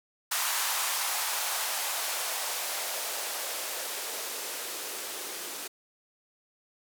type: noise with band-pass filter sweep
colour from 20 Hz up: violet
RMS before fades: -33 dBFS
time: 0.31-5.68 s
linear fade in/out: 10 ms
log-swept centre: 1000 to 340 Hz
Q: 1.9
effects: none